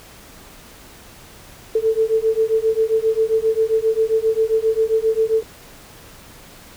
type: beating tone pair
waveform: sine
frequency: 440 / 447.5 Hz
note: A4 / A4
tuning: 0 / +29 cents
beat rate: 7.5 Hz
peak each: -18 dBFS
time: 1.75-5.43 s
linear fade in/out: 5 ms
effects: pink hiss -43 dBFS RMS until 6.76 s